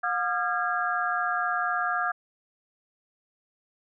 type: tone cluster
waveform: sine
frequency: 719 / 1210 / 1374 / 1638 Hz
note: F#5 / D#6 / F6 / G#6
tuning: -50 / -49 / -29 / -24 cents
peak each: -30 dBFS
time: 0.03-2.12 s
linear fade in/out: 10 ms
effects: none